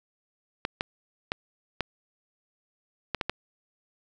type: clicks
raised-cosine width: 0.3 ms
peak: -11 dBFS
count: 7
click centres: 0.651 / 0.809 / 1.319 / 1.807 / 3.147 / 3.212 / 3.296 s
effects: none